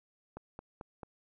click train, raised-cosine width 1 ms, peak -29 dBFS, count 4, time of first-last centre 0.37-1.032 s, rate 4.53 Hz, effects none

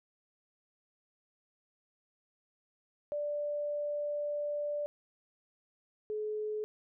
sine tone pair in turn, 587.3 / 426.5 Hz, D5 / G#4, 0 / +46 cents, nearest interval tritone, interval 554 cents, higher first, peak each -32 / -33 dBFS, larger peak first, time 3.12-4.86 / 6.1-6.64 s, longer first, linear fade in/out 0 ms, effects none

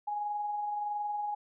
sine tone with amplitude modulation, 830.6 Hz, G#5, in tune, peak -30 dBFS, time 0.07-1.35 s, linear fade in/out 10 ms, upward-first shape sine, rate 21.5 Hz, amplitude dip 30%, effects none

